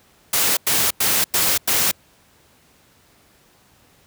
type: noise bursts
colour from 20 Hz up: white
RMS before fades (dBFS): -18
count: 5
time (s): 0.33-1.914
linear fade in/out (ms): 5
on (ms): 240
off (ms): 96
effects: pink hiss -55 dBFS RMS until 4.06 s + high-pass 60 Hz 12 dB/octave